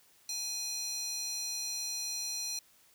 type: tone with high-pass filter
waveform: square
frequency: 830.6 Hz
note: G#5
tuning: in tune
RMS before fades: -37 dBFS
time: 0.29-2.59 s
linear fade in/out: 2 ms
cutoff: 5000 Hz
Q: 5.7
effects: white hiss -64 dBFS RMS until 2.94 s